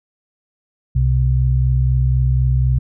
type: tone pair together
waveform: sine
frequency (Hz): 64 / 128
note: C2 / C3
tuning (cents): -38 / -38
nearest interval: octave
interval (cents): 1200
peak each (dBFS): -15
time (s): 0.95-2.79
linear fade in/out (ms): 10
effects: none